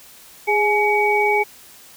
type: tone cluster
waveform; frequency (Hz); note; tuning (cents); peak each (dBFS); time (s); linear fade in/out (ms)
sine; 414.3 / 843 / 2259; G#4 / G#5 / C#7; -4 / +26 / +32; -19; 0.47-1.44; 20
effects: white hiss -45 dBFS RMS until 1.96 s